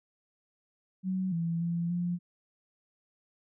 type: tone with pitch steps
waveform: sine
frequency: 187.1 / 167.3 / 170.2 / 175.2 Hz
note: F#3 / E3 / F3 / F3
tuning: +20 / +26 / -44 / +6 cents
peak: -28 dBFS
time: 1.03-2.19 s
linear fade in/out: 50 ms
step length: 290 ms
effects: none